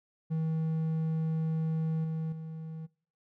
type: tone with level steps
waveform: triangle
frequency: 160 Hz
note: D#3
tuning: 49 cents sharp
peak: -26 / -29 / -36 dBFS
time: 0.3-2.87 s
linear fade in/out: 20 ms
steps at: 2.04 / 2.32 s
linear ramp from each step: 5 ms
effects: noise-tail reverb RT60 0.5 s tail -24 dB re dry